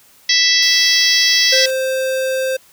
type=harmonic tone; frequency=659.3 Hz; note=E5; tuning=in tune; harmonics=3 / 4 / 5 / 6 / 7 / 8 / 9; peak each=-17 / -24 / -19 / -20 / -18 / -16 / -21 dBFS; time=0.29-1.66 s; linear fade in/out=5 ms
type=high-pass noise; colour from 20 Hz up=white; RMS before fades=-34 dBFS; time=0.62-1.71 s; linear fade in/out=5 ms; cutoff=840 Hz; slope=12 dB/octave
type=tone; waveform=square; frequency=524 Hz; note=C5; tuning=2 cents sharp; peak=-17 dBFS; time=1.52-2.57 s; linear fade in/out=10 ms
effects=white hiss -49 dBFS RMS until 2.72 s